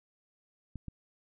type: clicks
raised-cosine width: 5 ms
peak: -28 dBFS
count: 2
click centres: 0.757 / 0.883 s
effects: none